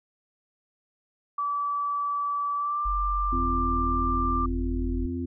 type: tone with pitch glide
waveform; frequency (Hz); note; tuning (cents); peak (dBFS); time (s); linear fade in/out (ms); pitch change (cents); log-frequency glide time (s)
sine; 1153 to 1184.7; D6 to D6; -32 to +15; -25; 1.38-4.46; 5; +47; 2.56-2.83
type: tone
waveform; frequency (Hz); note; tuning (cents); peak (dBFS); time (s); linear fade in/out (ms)
sine; 47.22; F#1; +36; -27; 2.85-5.07; 10
type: harmonic tone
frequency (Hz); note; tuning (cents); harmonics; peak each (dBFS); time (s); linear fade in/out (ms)
86; F2; -26; 1 / 3 / 4; -33 / -30 / -36; 3.32-5.26; 10
effects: none